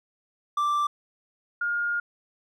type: tone pair in turn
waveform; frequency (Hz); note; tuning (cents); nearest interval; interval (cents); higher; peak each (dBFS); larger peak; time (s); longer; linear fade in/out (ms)
triangle / sine; 1174.7 / 1418.8; D6 / F6; 0 / +27; minor third; 327; second; -20 / -24; first; 0.57-0.87 / 1.61-2; second; 5
effects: none